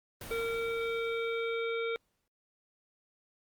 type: noise with exponential decay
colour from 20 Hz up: pink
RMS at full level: -42 dBFS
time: 0.21-2.28 s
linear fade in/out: 2 ms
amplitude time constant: 450 ms
type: harmonic tone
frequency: 459.5 Hz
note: A#4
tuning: 25 cents flat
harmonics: 1 / 3 / 5 / 7 / 8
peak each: -32 / -40 / -39 / -52 / -46 dBFS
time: 0.31-1.96 s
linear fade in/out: 0 ms
effects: Opus 32 kbps